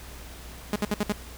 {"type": "tone bursts", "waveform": "sawtooth", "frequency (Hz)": 207.7, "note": "G#3", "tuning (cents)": 0, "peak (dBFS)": -19, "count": 5, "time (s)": [0.73, 1.122], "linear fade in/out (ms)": 2, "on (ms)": 28, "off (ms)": 63, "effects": ["added 60 Hz sine -43 dBFS peak until 1.37 s", "pink hiss -45 dBFS RMS until 1.37 s"]}